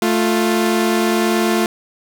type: tone pair together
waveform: sawtooth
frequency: 220 / 350.6 Hz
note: A3 / F4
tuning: 0 / +7 cents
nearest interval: minor sixth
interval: 807 cents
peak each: -13 dBFS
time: 0.02-1.66 s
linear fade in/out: 2 ms
effects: none